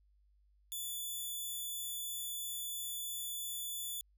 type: tone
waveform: 5% pulse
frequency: 3471 Hz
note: A7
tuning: 24 cents flat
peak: -31 dBFS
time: 0.72-4.01 s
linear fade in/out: 0 ms
effects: added 50 Hz sine -66 dBFS peak until 4.17 s